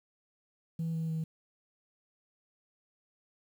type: tone with pitch steps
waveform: sine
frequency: 164 / 162.02 / 160.07 Hz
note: E3 / E3 / D#3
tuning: -9 / -30 / +49 cents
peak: -29 dBFS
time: 0.79-1.24 s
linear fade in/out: 5 ms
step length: 150 ms
effects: tanh soft clip ceiling -29 dBFS + 10-bit